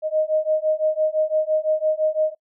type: beating tone pair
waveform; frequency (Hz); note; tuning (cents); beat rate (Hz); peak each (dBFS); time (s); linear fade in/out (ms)
sine; 619 / 624.9; D#5 / D#5; -9 / +7; 5.9; -21; 0.02-2.35; 50
effects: noise-tail reverb RT60 0.1 s tail -22 dB re dry